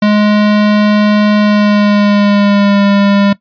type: tone with pitch glide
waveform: square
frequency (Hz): 209.3 to 200.7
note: G#3 to G3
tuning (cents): +14 to +41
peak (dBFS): -7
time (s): 0.02-3.33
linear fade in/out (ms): 5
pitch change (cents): -73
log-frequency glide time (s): 1.38-2.83
effects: noise-tail reverb RT60 0.1 s tail -18 dB re dry + resampled to 11025 Hz